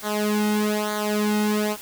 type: tone with flanger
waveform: sawtooth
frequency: 210.5 Hz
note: G#3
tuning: 24 cents sharp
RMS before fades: -23 dBFS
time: 0.02-1.77 s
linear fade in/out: 50 ms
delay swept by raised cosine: 0.37 to 1.77 ms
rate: 1.1 Hz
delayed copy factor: -0.95
effects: white hiss -40 dBFS RMS until 1.81 s